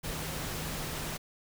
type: tone in noise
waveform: sine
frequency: 155.7 Hz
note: D#3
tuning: 2 cents sharp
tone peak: -42 dBFS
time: 0.03-1.18 s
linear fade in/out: 20 ms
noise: pink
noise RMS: -37 dBFS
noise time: 0.03-1.18 s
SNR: -8 dB
effects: none